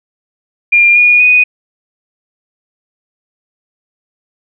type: tone with pitch steps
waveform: sine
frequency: 2401 / 2442 / 2483 Hz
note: D7 / D#7 / D#7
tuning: +38 / -33 / -4 cents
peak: -4 dBFS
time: 0.72-1.44 s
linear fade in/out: 10 ms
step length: 240 ms
effects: none